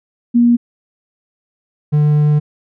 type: tone pair in turn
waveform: sine / triangle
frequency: 238.3 / 149.2 Hz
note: A#3 / D3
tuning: +38 / +28 cents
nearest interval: minor sixth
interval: 810 cents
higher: first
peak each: -7 dBFS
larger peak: neither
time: 0.34-0.57 / 1.92-2.4 s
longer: second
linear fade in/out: 20 ms
effects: none